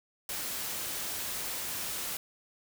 white noise, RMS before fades -36 dBFS, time 0.29-2.17 s, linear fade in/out 2 ms, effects none

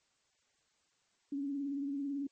sine tone with vibrato, 280.3 Hz, C#4, 19 cents sharp, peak -34 dBFS, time 1.32-2.27 s, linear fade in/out 5 ms, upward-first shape triangle, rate 18 Hz, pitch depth 60 cents each way, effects white hiss -75 dBFS RMS until 2.31 s + MP3 32 kbps

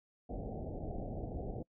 pink low-pass noise, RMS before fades -41 dBFS, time 0.29-1.63 s, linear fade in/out 5 ms, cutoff 770 Hz, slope 96 dB/octave, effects noise-tail reverb RT60 0.1 s tail -26 dB re dry

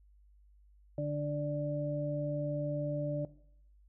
harmonic tone, 146.83 Hz, D3, in tune, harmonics 1 / 2 / 4, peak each -35 / -39 / -35 dBFS, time 0.98-3.25 s, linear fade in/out 2 ms, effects noise-tail reverb RT60 0.7 s tail -19 dB re dry + added 50 Hz sine -59 dBFS peak until 3.88 s

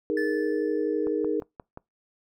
sine chord, D# suspended fourth, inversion none, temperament just, 311.1 / 414.8 / 466.7 Hz, D#4 / G#4 / A#4, 0 / -2 / +2 cents, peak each -28 dBFS, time 0.1-1.4 s, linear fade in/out 0 ms
triangle tone with exponential decay, 1745 Hz, A6, 15 cents flat, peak -27 dBFS, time 0.17-1.37 s, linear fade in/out 2 ms, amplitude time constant 260 ms
click train, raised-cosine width 1 ms, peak -25 dBFS, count 5, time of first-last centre 1.07-1.774 s, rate 5.68 Hz
effects noise-tail reverb RT60 0.2 s tail -25 dB re dry

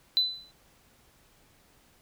sine tone with exponential decay, 4006 Hz, B7, 24 cents sharp, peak -17 dBFS, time 0.17-0.51 s, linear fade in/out 0 ms, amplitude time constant 72 ms, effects tanh soft clip ceiling -16 dBFS + pink hiss -62 dBFS RMS until 2.01 s

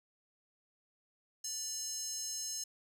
square tone with high-pass filter, 587.3 Hz, D5, in tune, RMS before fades -40 dBFS, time 1.44-2.64 s, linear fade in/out 5 ms, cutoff 6000 Hz, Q 9, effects none

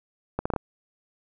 accelerating click train, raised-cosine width 1 ms, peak -12 dBFS, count 5, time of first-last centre 0.39-0.562 s, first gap 65 ms, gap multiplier 0.73, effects none

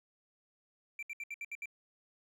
triangle tone bursts, 2349 Hz, D7, in tune, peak -37 dBFS, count 7, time 0.99-1.657 s, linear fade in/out 2 ms, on 37 ms, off 68 ms, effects none

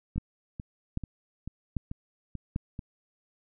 two click trains, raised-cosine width 5 ms, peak -17 / -24 dBFS, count 4 / 7, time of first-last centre 0.18-2.561 / 0.16-2.792 s, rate 1.26 / 2.28 Hz, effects none

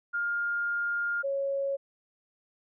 sine tone pair in turn, 1410 / 552 Hz, F6 / C#5, +16 / -7 cents, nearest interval octave + major third, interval 1623 cents, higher first, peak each -27 dBFS, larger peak neither, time 0.13-1.23 / 1.23-1.77 s, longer first, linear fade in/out 20 ms, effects none

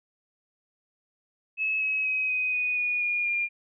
sine tone with pitch steps, 2587 / 2560 / 2534 / 2508 / 2482 / 2456 / 2431 / 2405 Hz, E7 / D#7 / D#7 / D#7 / D#7 / D#7 / D#7 / D7, -33 / +49 / +31 / +13 / -5 / -23 / -41 / +41 cents, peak -24 dBFS, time 1.57-3.49 s, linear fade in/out 50 ms, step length 240 ms, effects none

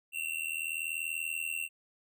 square tone with amplitude modulation, 2725 Hz, F7, 43 cents flat, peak -30 dBFS, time 0.12-1.69 s, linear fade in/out 50 ms, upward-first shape sine, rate 80.5 Hz, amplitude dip 90%, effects none

